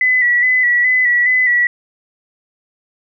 sine tone with vibrato, 1975.5 Hz, B6, in tune, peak -10 dBFS, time 0.01-1.67 s, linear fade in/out 2 ms, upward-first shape square, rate 2.4 Hz, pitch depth 32 cents each way, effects none

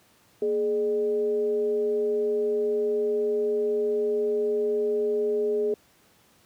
sine tone with frequency modulation, 420 Hz, G#4, 19 cents sharp, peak -22 dBFS, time 0.42-5.74 s, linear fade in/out 2 ms, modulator 184 Hz, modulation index 0.38, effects pink hiss -60 dBFS RMS until 6.45 s + high-pass 100 Hz 12 dB/octave

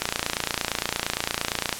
click train, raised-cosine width 0.2 ms, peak -5 dBFS, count 50, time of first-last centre 0.02-1.727 s, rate 28.7 Hz, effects white hiss -34 dBFS RMS until 1.79 s + low-pass 11000 Hz 12 dB/octave

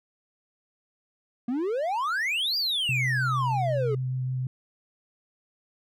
triangle exponential two-way sweep, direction up then down, 230.7 to 4900 to 404.3 Hz, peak -23 dBFS, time 1.48-3.95 s, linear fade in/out 5 ms, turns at 2.57 s
sine tone with vibrato, 128.7 Hz, C3, 28 cents flat, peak -26 dBFS, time 2.89-4.47 s, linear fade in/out 2 ms, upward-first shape square, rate 6.5 Hz, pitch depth 8 cents each way
effects none

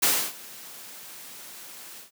white noise with ADSR envelope, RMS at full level -20 dBFS, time 0.02-2.11 s, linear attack 13 ms, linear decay 290 ms, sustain -23 dB, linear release 120 ms, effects high-pass 150 Hz 12 dB/octave

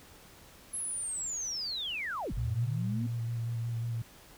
sine linear two-way sweep, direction down then up, 11050 to 38.89 to 246.8 Hz, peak -33 dBFS, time 0.73-3.07 s, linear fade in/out 10 ms, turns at 2.33 s
sine tone with vibrato, 116.54 Hz, A#2, in tune, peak -31 dBFS, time 2.37-4.02 s, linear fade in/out 5 ms, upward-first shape square, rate 5.5 Hz, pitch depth 20 cents each way
effects pink hiss -55 dBFS RMS until 4.37 s

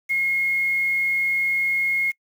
sine tone with quantisation, 2155 Hz, C#7, 49 cents flat, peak -19 dBFS, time 0.09-2.12 s, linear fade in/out 20 ms, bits 7, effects noise-tail reverb RT60 0.1 s tail -24 dB re dry

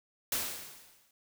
white noise with exponential decay, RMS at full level -30 dBFS, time 0.32-1.11 s, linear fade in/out 2 ms, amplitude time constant 170 ms, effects none

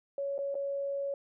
sine tone with dropouts, 558 Hz, C#5, 11 cents sharp, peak -31 dBFS, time 0.18-1.14 s, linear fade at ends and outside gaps 2 ms, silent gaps 0.38-0.388 / 0.544-0.552 s, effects none

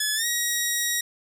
10% pulse tone with pitch glide, 1712 to 1899.6 Hz, A6 to A#6, -48 to +32 cents, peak -14 dBFS, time 0-1.01 s, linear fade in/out 5 ms, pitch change +180 cents, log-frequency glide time 0.15-0.26 s, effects none

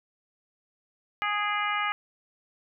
harmonic tone with a mistuned harmonic, 414.6 Hz, G#4, 3 cents flat, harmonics 2 / 3 / 4 / 5 / 6 / 7, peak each -33 / -29 / -34 / -32 / -36 / -37 dBFS, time 1.22-1.92 s, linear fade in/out 0 ms, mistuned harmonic 6, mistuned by -62 cents, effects none

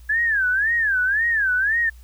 sine tone with vibrato, 1669 Hz, G#6, 8 cents sharp, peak -17 dBFS, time 0.09-1.9 s, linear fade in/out 10 ms, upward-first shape sine, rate 1.9 Hz, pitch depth 210 cents each way, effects added 60 Hz sine -41 dBFS peak until 2.03 s + white hiss -57 dBFS RMS until 2.03 s

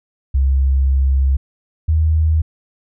sine tone pair in turn, 67.2 / 78.92 Hz, C2 / D#2, +47 / +25 cents, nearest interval minor third, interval 278 cents, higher second, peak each -11 dBFS, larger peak neither, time 0.34-1.37 / 1.88-2.42 s, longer first, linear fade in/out 10 ms, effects none

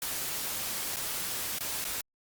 white noise with dropouts, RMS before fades -34 dBFS, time 0.02-2.01 s, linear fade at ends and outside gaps 2 ms, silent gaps 0.961-0.967 / 1.587-1.606 / 1.843-1.85 s, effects Opus 48 kbps

